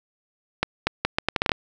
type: accelerating click train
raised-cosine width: 0.3 ms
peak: -4 dBFS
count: 10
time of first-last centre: 0.63-1.518 s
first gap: 240 ms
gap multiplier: 0.75
effects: none